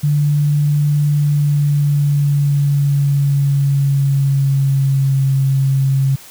sine tone with pitch glide, 146.83 to 135.42 Hz, D3 to C#3, 0 to -40 cents, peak -11 dBFS, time 0.03-6.16 s, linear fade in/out 10 ms, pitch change -140 cents, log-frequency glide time 1.09-5.25 s, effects white hiss -39 dBFS RMS until 6.3 s

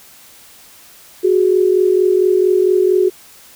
sine tone pair together, 367.9 / 412.3 Hz, F#4 / G#4, -10 / -13 cents, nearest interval major second, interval 197 cents, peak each -11 / -15 dBFS, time 1.23-3.1 s, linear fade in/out 20 ms, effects white hiss -43 dBFS RMS until 3.55 s

